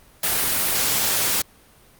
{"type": "noise", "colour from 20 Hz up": "white", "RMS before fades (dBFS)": -21, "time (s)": [0.23, 1.42], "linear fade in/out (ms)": 5, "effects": ["pink hiss -52 dBFS RMS until 1.99 s", "Opus 32 kbps"]}